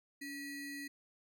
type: ring-modulated tone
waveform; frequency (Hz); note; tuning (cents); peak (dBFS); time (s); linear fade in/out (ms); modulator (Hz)
square; 1108.7; C#6; 0; -40; 0.21-0.88; 10; 825
effects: none